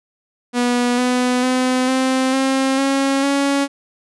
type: tone with pitch steps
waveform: sawtooth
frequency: 243.9 / 249.5 / 255.1 / 261 / 266.9 / 273 / 279.2 Hz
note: B3 / B3 / C4 / C4 / C4 / C#4 / C#4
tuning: -21 / +18 / -44 / -4 / +35 / -26 / +13 cents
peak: -11 dBFS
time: 0.53-3.68 s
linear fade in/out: 50 ms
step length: 450 ms
effects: resampled to 24000 Hz